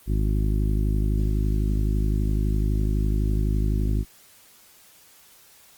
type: harmonic tone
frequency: 51.91 Hz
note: G#1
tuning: in tune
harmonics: 1 / 2 / 3 / 4 / 5 / 6 / 7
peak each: -21 / -27 / -31 / -33 / -35 / -37 / -38 dBFS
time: 0.06-4.05 s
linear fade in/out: 50 ms
effects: white hiss -53 dBFS RMS until 5.77 s + Opus 24 kbps